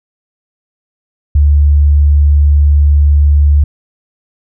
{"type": "tone", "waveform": "sine", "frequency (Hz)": 72.8, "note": "D2", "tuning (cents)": -15, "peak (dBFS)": -4, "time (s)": [1.35, 3.64], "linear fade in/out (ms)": 5, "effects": []}